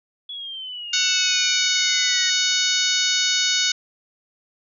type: exponential sweep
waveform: sine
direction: down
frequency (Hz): 3400 to 1864.7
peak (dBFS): -30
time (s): 0.29-2.3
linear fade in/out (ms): 5
type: harmonic tone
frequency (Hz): 740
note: F#5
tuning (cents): 0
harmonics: 2 / 3 / 4 / 5 / 6 / 7 / 8 / 9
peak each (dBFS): -28 / -28 / -26 / -23 / -26 / -27 / -28 / -27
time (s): 0.93-3.72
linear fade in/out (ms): 5
type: clicks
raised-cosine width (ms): 0.3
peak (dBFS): -30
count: 2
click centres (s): 2.515 / 2.524
effects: none